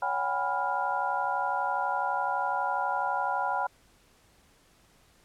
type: tone cluster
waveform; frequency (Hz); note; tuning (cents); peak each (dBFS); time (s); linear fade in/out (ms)
sine; 563 / 743 / 815 / 986 / 1402; C#5 / F#5 / G#5 / B5 / F6; +27 / +7 / -33 / -3 / +6; -38 / -33 / -31 / -31 / -34; 0.02-3.67; 5
effects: pink hiss -62 dBFS RMS until 5.24 s + low-pass 12000 Hz 12 dB/octave